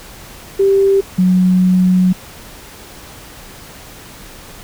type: tone pair in turn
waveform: sine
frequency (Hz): 392 / 183.62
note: G4 / F#3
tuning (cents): 0 / -13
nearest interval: octave + minor second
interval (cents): 1313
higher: first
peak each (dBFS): -8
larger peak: neither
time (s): 0.59-1.01 / 1.18-2.13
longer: second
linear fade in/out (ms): 10
effects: pink hiss -36 dBFS RMS until 4.63 s